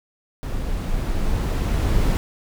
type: noise with level ramp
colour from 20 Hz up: brown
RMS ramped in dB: -26 to -17 dBFS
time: 0.43-2.17 s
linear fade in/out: 0 ms
effects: none